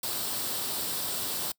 white noise with comb filter, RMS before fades -32 dBFS, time 0.03-1.52 s, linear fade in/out 5 ms, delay 0.23 ms, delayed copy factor +0.5, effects noise-tail reverb RT60 0.1 s tail -24 dB re dry + high-pass 100 Hz 12 dB/octave

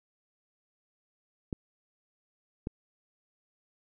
clicks, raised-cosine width 3 ms, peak -20 dBFS, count 2, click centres 1.528 / 2.671 s, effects none

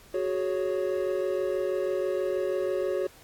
triangle chord, F# suspended second, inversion none, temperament just, 370 / 416.2 / 555 Hz, F#4 / G#4 / C#5, 0 / +4 / +2 cents, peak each -27 / -30 / -28 dBFS, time 0.14-3.07 s, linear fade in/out 5 ms, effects pink hiss -54 dBFS RMS until 3.23 s + AAC 64 kbps

